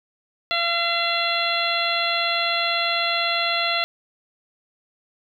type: harmonic tone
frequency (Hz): 682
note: F5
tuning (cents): -41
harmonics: 1 / 2 / 3 / 4 / 5 / 6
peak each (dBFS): -27 / -27 / -27 / -27 / -27 / -27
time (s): 0.51-3.84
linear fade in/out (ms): 0
effects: 9-bit